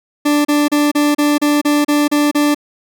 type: tone bursts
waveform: 40% pulse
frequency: 293.7 Hz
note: D4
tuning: in tune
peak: -10 dBFS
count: 10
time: 0.25-2.547 s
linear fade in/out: 10 ms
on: 200 ms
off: 33 ms
effects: none